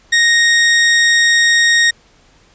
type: tone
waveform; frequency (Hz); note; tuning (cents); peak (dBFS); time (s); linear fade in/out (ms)
sawtooth; 1864.7; A#6; 0; -5; 0.12-1.91; 10
effects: pink hiss -50 dBFS RMS until 2.54 s + resampled to 16000 Hz